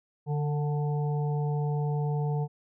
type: harmonic tone with a mistuned harmonic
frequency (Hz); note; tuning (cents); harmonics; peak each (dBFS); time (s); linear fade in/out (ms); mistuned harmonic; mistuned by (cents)
146.83; D3; 0; 1 / 3 / 5 / 6; -26 / -36 / -40 / -42; 0.26-2.48; 50; 3; +27
effects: none